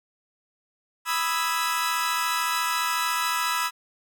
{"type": "chord", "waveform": "sawtooth", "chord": "E major seventh", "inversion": "second", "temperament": "equal", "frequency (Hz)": [987.8, 1244.5, 1318.5, 1661.2], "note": ["B5", "D#6", "E6", "G#6"], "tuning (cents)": [0, 0, 0, 0], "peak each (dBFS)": [-24, -28, -24, -29], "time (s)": [1.05, 3.71], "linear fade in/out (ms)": 50, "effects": []}